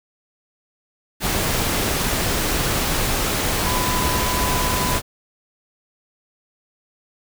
sine tone in noise, 1000 Hz, B5, 21 cents sharp, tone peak -25 dBFS, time 3.63-5 s, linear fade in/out 50 ms, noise pink, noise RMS -21 dBFS, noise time 1.2-5.02 s, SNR -7 dB, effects none

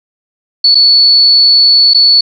sine tone with dropouts, 4435 Hz, C#8, in tune, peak -3 dBFS, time 0.64-2.21 s, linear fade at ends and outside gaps 5 ms, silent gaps 0.747-0.752 / 1.936-1.945 s, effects none

